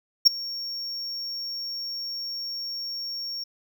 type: tone with ADSR envelope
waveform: triangle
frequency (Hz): 5520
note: F8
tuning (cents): -21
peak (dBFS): -7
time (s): 0.25-3.44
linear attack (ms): 20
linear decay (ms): 11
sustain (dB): -22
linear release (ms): 7
effects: none